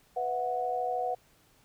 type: tone cluster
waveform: sine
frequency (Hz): 495.6 / 661 / 734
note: B4 / E5 / F#5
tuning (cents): +6 / +5 / -14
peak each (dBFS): -34 / -38 / -30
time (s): 0.16-1.15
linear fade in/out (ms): 10
effects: pink hiss -64 dBFS RMS until 1.64 s